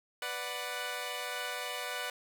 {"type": "chord", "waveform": "10% pulse", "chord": "B minor", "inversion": "none", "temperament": "equal", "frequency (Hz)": [493.9, 587.3, 740], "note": ["B4", "D5", "F#5"], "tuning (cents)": [0, 0, 0], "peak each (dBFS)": -32, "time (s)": [0.22, 2.1], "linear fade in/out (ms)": 2, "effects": []}